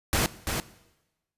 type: noise with echo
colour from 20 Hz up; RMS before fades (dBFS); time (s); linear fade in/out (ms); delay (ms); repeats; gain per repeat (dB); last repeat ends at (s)
pink; -24; 0.13-0.26; 0; 340; 1; -5; 0.6
effects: noise-tail reverb RT60 1.0 s tail -18 dB re dry + resampled to 32000 Hz